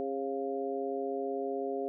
harmonic tone with a mistuned harmonic, 135.7 Hz, C#3, 36 cents flat, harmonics 2 / 3 / 4 / 5, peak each -39 / -34 / -39 / -39 dBFS, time 0-1.88 s, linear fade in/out 0 ms, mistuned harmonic 5, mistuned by +47 cents, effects none

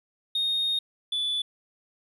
triangle tone pair in turn, 3705 / 3467 Hz, A#7 / A7, -11 / -26 cents, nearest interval minor second, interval 115 cents, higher first, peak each -21 / -23 dBFS, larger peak first, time 0.35-0.79 / 1.12-1.42 s, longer first, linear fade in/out 5 ms, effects tanh soft clip ceiling -19 dBFS + resampled to 32000 Hz

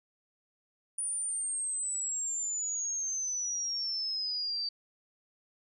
sine exponential sweep, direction down, 9530 to 4612 Hz, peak -31 dBFS, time 0.98-4.69 s, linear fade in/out 5 ms, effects none

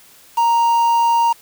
triangle tone with quantisation, 932.3 Hz, A#5, in tune, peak -10 dBFS, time 0.37-1.33 s, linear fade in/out 10 ms, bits 5, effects white hiss -47 dBFS RMS until 1.41 s

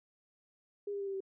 sine tone with pitch steps, 407 / 401.6 / 396.3 / 391.1 / 385.9 Hz, G#4 / G4 / G4 / G4 / G4, -35 / +42 / +19 / -4 / -27 cents, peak -35 dBFS, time 0.87-1.205 s, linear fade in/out 5 ms, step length 67 ms, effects none

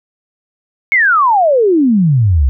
sine exponential sweep, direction down, 2233 to 61.74 Hz, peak -7 dBFS, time 0.92-2.49 s, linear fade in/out 0 ms, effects none

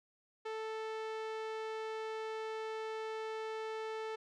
sawtooth tone with low-pass filter, 440 Hz, A4, in tune, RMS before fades -41 dBFS, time 0.45-4.16 s, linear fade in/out 10 ms, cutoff 3800 Hz, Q 0.57, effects none

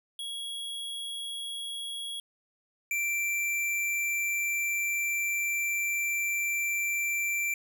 square tone pair in turn, 3322 / 2349 Hz, G#7 / D7, 0 / 0 cents, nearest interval tritone, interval 600 cents, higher first, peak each -35 / -28 dBFS, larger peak second, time 0.19-2.2 / 2.91-7.54 s, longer second, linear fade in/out 2 ms, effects none

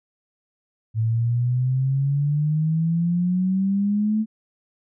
sine exponential sweep, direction up, 110 to 220 Hz, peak -18 dBFS, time 0.94-4.26 s, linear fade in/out 50 ms, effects none

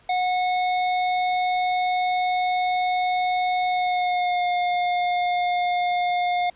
square tone with pitch glide, 730 to 713.3 Hz, F#5 to F5, -24 to +36 cents, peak -21 dBFS, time 0.09-6.5 s, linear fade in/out 5 ms, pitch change -40 cents, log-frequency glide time 3.68-4.46 s, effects pink hiss -56 dBFS RMS until 6.55 s + resampled to 8000 Hz

